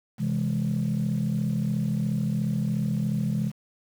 sine chord, C augmented, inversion none, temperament equal, 130.81 / 164.81 / 207.7 Hz, C3 / E3 / G#3, 0 / 0 / 0 cents, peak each -27 / -27 / -26 dBFS, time 0.18-3.52 s, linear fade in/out 50 ms, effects tanh soft clip ceiling -18 dBFS + 8-bit

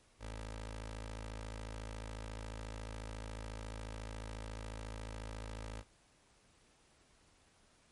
15% pulse tone with notch filter, 54.1 Hz, A1, 29 cents flat, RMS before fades -45 dBFS, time 0.19-5.84 s, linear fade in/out 50 ms, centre 160 Hz, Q 0.79, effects pink hiss -68 dBFS RMS until 7.91 s + MP3 48 kbps

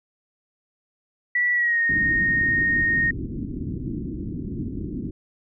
sine tone with pitch glide, 1952 to 1854.2 Hz, B6 to A#6, -21 to -10 cents, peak -18 dBFS, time 1.35-3.11 s, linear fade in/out 5 ms, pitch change -89 cents, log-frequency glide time 1.53-1.8 s
white low-pass noise, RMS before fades -30 dBFS, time 1.89-5.11 s, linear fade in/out 5 ms, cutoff 330 Hz, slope 48 dB/octave
effects none

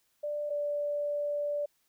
sine tone pair in turn, 590 / 583.9 Hz, D5 / D5, +8 / -10 cents, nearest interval unison, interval 18 cents, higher first, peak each -31 / -29 dBFS, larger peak second, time 0.23-0.5 / 0.5-1.66 s, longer second, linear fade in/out 10 ms, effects white hiss -73 dBFS RMS until 1.88 s

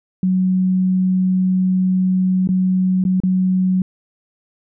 sine tone with dropouts, 185.6 Hz, F#3, 6 cents sharp, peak -13 dBFS, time 0.23-3.82 s, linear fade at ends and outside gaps 2 ms, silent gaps 2.474-2.489 / 3.04-3.051 / 3.202-3.235 s, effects none

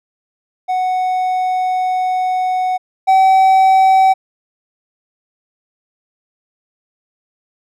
triangle tone pair in turn, 740 / 763.4 Hz, F#5 / G5, 0 / -46 cents, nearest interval minor second, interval 54 cents, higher second, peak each -12 / -5 dBFS, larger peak second, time 0.68-2.78 / 3.07-4.14 s, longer first, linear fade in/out 20 ms, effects none

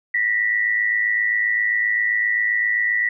sine tone pair together, 1852 / 1959.6 Hz, A#6 / B6, -12 / -14 cents, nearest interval minor second, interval 98 cents, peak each -24 / -18 dBFS, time 0.14-3.09 s, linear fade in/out 5 ms, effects none

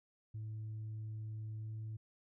sine tone with pitch glide, 108.8 to 109.56 Hz, A2 to A2, -19 to -7 cents, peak -39 dBFS, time 0.34-1.97 s, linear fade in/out 10 ms, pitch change +12 cents, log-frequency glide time 1.59-1.7 s, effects tanh soft clip ceiling -39 dBFS

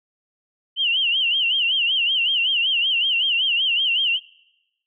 sine tone with vibrato, 2960 Hz, F#7, in tune, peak -17 dBFS, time 0.76-4.2 s, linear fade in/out 50 ms, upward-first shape sine, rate 5.3 Hz, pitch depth 150 cents each way, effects noise-tail reverb RT60 1.0 s tail -24 dB re dry

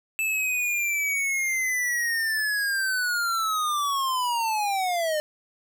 square linear sweep, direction down, 2637 to 598 Hz, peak -24 dBFS, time 0.19-5.2 s, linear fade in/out 0 ms, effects none

